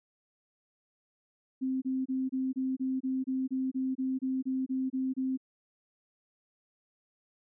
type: tone bursts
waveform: sine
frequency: 261.6 Hz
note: C4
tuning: in tune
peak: -28 dBFS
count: 16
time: 1.61-5.375 s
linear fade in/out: 20 ms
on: 210 ms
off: 27 ms
effects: none